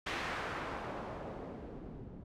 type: noise with low-pass filter sweep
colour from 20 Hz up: white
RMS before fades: -42 dBFS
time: 0.06-2.24 s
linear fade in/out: 10 ms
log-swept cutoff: 2400 to 210 Hz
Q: 0.91
effects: none